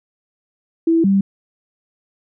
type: tone pair in turn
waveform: sine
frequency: 329.6 / 195.98 Hz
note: E4 / G3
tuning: 0 / 0 cents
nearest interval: major sixth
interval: 900 cents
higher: first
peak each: -11 dBFS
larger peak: neither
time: 0.87-1.04 / 1.04-1.21 s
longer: neither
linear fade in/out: 5 ms
effects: none